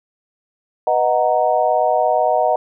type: chord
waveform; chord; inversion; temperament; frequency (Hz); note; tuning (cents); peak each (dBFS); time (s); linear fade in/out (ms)
sine; B major seventh; none; equal; 493.9 / 622.3 / 740 / 932.3; B4 / D#5 / F#5 / A#5; 0 / 0 / 0 / 0; -22 / -17 / -17 / -22; 0.87-2.56; 2
effects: none

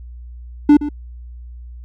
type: tone with echo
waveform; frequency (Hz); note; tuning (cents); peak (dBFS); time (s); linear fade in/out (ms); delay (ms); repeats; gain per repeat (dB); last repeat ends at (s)
triangle; 293.8; D4; +1; -3; 0.69-0.77; 5; 120; 1; -14; 0.89
effects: added 60 Hz sine -32 dBFS peak until 1.84 s

